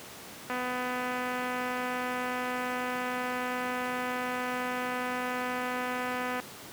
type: click train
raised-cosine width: 0.5 ms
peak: -19 dBFS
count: 1476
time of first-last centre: 0.5-6.4 s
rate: 250 Hz
effects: pink hiss -45 dBFS RMS until 6.72 s + high-pass 150 Hz 12 dB/octave